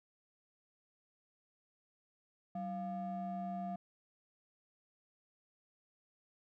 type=ring-modulated tone; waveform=triangle; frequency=253.9 Hz; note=B3; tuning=48 cents sharp; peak=-33 dBFS; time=2.55-3.76 s; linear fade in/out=5 ms; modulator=444 Hz; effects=none